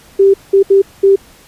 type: tone bursts at uneven times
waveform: sine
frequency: 392 Hz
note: G4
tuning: in tune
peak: -4 dBFS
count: 4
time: 0.19-0.34 / 0.53-0.63 / 0.7-0.82 / 1.03-1.16 s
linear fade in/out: 10 ms
effects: pink hiss -43 dBFS RMS until 1.47 s + resampled to 32000 Hz